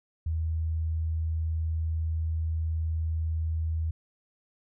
sine tone, 80.4 Hz, E2, 43 cents flat, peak -26 dBFS, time 0.26-3.91 s, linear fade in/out 5 ms, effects none

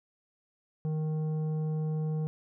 triangle tone with tanh clipping, 155.56 Hz, D#3, in tune, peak -30 dBFS, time 0.85-2.27 s, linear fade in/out 0 ms, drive 13 dB, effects none

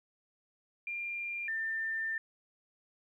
sine tone pair in turn, 2393 / 1792.7 Hz, D7 / A6, +32 / +32 cents, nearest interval perfect fourth, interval 500 cents, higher first, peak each -35 / -32 dBFS, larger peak second, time 0.87-1.48 / 1.48-2.18 s, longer second, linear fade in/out 2 ms, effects 12-bit

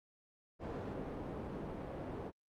white low-pass noise, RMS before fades -43 dBFS, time 0.59-2.32 s, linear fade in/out 50 ms, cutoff 510 Hz, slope 12 dB/octave, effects Opus 48 kbps

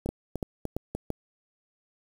two click trains, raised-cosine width 2 ms, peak -16 / -18 dBFS, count 4 / 4, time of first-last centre 0.09-1.104 / 0.06-0.95 s, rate 2.96 / 3.37 Hz, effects 7-bit

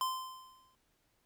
square tone with exponential decay, 1036 Hz, C6, 17 cents flat, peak -30 dBFS, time 0.01-0.75 s, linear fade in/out 1 ms, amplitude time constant 160 ms, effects pink hiss -75 dBFS RMS until 1.25 s

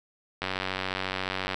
click train, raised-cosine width 0.3 ms, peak -13 dBFS, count 107, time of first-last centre 0.42-1.544 s, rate 94.3 Hz, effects none

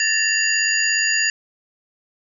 sine tone cluster, 1731 / 1828 / 2761 / 4793 / 6860 Hz, A6 / A#6 / F7 / D8 / A8, -29 / -34 / -20 / +34 / -45 cents, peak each -23 dBFS, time 0-1.3 s, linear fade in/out 2 ms, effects none

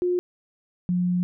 sine tone pair in turn, 357.5 / 178.75 Hz, F4 / F3, +41 / +41 cents, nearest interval octave, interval 1200 cents, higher first, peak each -20 dBFS, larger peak neither, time 0.02-0.19 / 0.89-1.23 s, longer second, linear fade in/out 0 ms, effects none

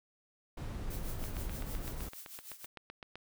brown noise, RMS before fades -39 dBFS, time 0.57-2.09 s, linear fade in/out 5 ms
blue noise with tremolo, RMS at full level -46 dBFS, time 0.9-2.66 s, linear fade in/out 5 ms, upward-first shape triangle, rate 6.4 Hz, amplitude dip 80%
click train, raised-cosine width 0.3 ms, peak -29 dBFS, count 16, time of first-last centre 1.24-3.156 s, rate 7.83 Hz
effects none

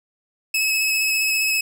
sawtooth tone with vibrato, 2580 Hz, E7, 38 cents flat, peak -15 dBFS, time 0.54-1.61 s, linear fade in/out 5 ms, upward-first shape sine, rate 15 Hz, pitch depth 19 cents each way, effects none

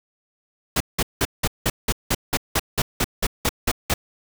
pink noise bursts, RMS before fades -20 dBFS, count 15, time 0.76-3.94 s, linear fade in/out 5 ms, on 44 ms, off 180 ms, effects none

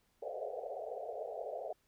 white band-pass noise, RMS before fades -42 dBFS, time 0.22-1.73 s, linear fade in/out 5 ms, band 420 to 740 Hz, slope 96 dB/octave, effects pink hiss -75 dBFS RMS until 1.87 s

